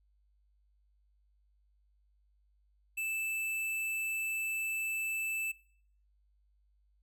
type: tone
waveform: square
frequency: 2638 Hz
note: E7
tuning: 1 cent sharp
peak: -34 dBFS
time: 2.97-5.52 s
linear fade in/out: 10 ms
effects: noise-tail reverb RT60 0.6 s tail -21 dB re dry + added 50 Hz sine -67 dBFS peak until 7.02 s